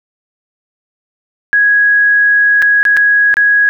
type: tone with dropouts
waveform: sine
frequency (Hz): 1661.2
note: G#6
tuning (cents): 0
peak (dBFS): -6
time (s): 1.53-3.69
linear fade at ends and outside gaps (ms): 0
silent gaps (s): 2.62-2.624 / 2.83-2.852 / 2.967-2.971 / 3.341-3.369
effects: none